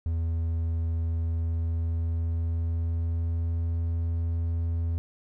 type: tone with pitch glide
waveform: triangle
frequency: 82.41 to 83.51 Hz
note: E2 to E2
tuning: 0 to +23 cents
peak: -23 dBFS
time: 0.06-4.98 s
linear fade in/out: 0 ms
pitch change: +23 cents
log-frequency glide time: 1.03-3.78 s
effects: none